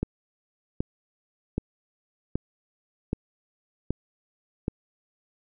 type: click train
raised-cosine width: 3 ms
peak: -13 dBFS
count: 7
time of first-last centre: 0.03-4.681 s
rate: 1.29 Hz
effects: none